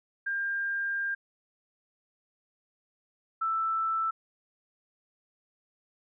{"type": "tone pair in turn", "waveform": "sine", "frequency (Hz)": [1600, 1324], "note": ["G6", "E6"], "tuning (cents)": [35, 7], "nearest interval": "minor third", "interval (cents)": 328, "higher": "first", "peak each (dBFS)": [-28, -26], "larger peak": "second", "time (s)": [[0.26, 1.15], [3.41, 4.11]], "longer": "first", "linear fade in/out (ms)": 10, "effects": []}